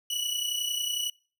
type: tone pair together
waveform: sawtooth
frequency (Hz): 2929 / 2960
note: F#7 / F#7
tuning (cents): -18 / 0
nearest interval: unison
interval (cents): 18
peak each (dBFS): -28 / -28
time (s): 0.1-1.1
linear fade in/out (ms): 5
effects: noise-tail reverb RT60 0.4 s tail -26 dB re dry